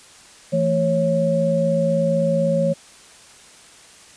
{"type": "tone cluster", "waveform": "sine", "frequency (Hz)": [166.8, 222.7, 549], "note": ["E3", "A3", "C#5"], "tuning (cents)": [21, 21, -17], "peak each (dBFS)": [-21, -25, -18], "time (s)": [0.52, 2.74], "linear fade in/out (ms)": 20, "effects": ["white hiss -46 dBFS RMS until 4.16 s", "resampled to 22050 Hz"]}